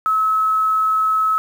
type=tone with quantisation; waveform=sine; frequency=1291 Hz; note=E6; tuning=37 cents flat; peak=-14 dBFS; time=0.06-1.38 s; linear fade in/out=0 ms; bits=7; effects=none